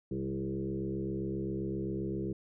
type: tone with frequency modulation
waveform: sine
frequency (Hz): 261.6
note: C4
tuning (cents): 0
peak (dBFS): -32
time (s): 0.11-2.33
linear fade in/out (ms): 5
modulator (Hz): 67.6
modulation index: 2.4
effects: none